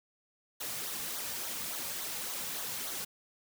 white noise with flanger, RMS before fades -38 dBFS, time 0.6-3.05 s, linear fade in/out 10 ms, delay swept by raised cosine 0.38 to 3.08 ms, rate 3.5 Hz, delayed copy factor -0.6, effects none

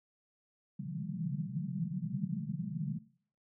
pink band-pass noise, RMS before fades -37 dBFS, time 0.79-2.99 s, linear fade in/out 5 ms, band 130 to 210 Hz, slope 96 dB/octave, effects noise-tail reverb RT60 0.5 s tail -17 dB re dry

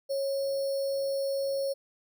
sine tone with sample-and-hold, 549 Hz, C#5, 17 cents flat, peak -27 dBFS, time 0.09-1.74 s, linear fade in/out 20 ms, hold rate 4900 Hz, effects none

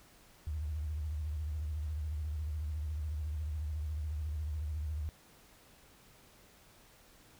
sine tone with vibrato, 76.2 Hz, D#2, 36 cents flat, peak -34 dBFS, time 0.47-5.09 s, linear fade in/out 0 ms, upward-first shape sine, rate 14 Hz, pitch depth 100 cents each way, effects pink hiss -61 dBFS RMS until 7.39 s

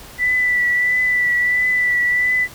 sine tone with vibrato, 1975.5 Hz, B6, in tune, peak -14 dBFS, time 0.18-2.48 s, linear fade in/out 50 ms, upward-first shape triangle, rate 1.5 Hz, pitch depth 28 cents each way, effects pink hiss -39 dBFS RMS until 2.54 s

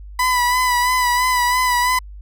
30% pulse tone with vibrato, 993 Hz, B5, 9 cents sharp, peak -12 dBFS, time 0.19-1.99 s, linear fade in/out 5 ms, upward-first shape sine, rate 3 Hz, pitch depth 36 cents each way, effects added 50 Hz sine -33 dBFS peak until 2.21 s

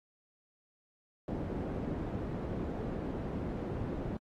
white low-pass noise, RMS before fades -37 dBFS, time 1.28-4.17 s, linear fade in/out 2 ms, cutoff 340 Hz, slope 12 dB/octave, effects AAC 48 kbps

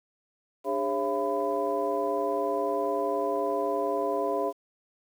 sine tone cluster, 294.8 / 406.3 / 545 / 676 / 1002 Hz, D4 / G#4 / C#5 / E5 / B5, +7 / -38 / -29 / +43 / +25 cents, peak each -35 / -30 / -31 / -30 / -33 dBFS, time 0.64-4.53 s, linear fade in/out 50 ms, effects tanh soft clip ceiling -14 dBFS + 9-bit

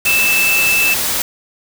sine tone in noise, 2637 Hz, E7, in tune, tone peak -12 dBFS, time 0.06-0.94 s, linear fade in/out 2 ms, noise white, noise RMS -18 dBFS, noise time 0.05-1.22 s, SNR +3 dB, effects none

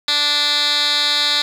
10% pulse tone with band-pass filter, 292.7 Hz, D4, 6 cents flat, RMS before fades -17 dBFS, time 0.08-1.42 s, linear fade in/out 2 ms, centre 3700 Hz, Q 4.5, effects 7-bit

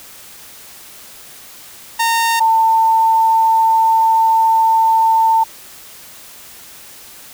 sawtooth / sine tone pair in turn, 918 / 896.5 Hz, A#5 / A5, -27 / +32 cents, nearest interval unison, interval 41 cents, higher first, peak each -9 dBFS, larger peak neither, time 1.99-2.4 / 2.4-5.44 s, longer second, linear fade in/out 10 ms, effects white hiss -38 dBFS RMS until 7.33 s

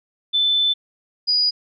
sine tone pair in turn, 3520 / 4911 Hz, A7 / D#8, 0 / -23 cents, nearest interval tritone, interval 577 cents, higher second, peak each -15 dBFS, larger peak neither, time 0.33-0.74 / 1.27-1.51 s, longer first, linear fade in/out 20 ms, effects none

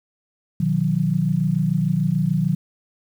sine chord, B major, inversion none, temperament equal with one note detuned, 123.47 / 155.56 / 182.34 Hz, B2 / D#3 / F#3, 0 / 0 / -25 cents, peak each -26 / -20 / -21 dBFS, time 0.6-2.55 s, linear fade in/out 5 ms, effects 8-bit

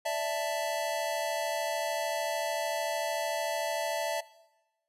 square chord, D suspended second, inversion none, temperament just, 587.3 / 660.7 / 881 Hz, D5 / E5 / A5, 0 / +4 / +2 cents, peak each -36 / -32 / -36 dBFS, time 0.05-4.21 s, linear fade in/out 10 ms, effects noise-tail reverb RT60 1.0 s tail -19 dB re dry + resampled to 32000 Hz

